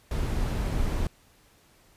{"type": "noise", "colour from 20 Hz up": "brown", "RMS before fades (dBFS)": -27, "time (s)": [0.11, 1.07], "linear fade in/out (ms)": 2, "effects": ["pink hiss -60 dBFS RMS until 1.96 s", "resampled to 32000 Hz"]}